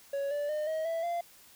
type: tone with pitch steps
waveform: triangle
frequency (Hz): 558 / 582 / 607.1 / 633.2 / 660.5 / 689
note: C#5 / D5 / D#5 / D#5 / E5 / F5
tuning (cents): +11 / -16 / -43 / +30 / +3 / -24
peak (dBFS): -28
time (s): 0.13-1.21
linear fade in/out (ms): 5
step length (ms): 180
effects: white hiss -57 dBFS RMS until 1.55 s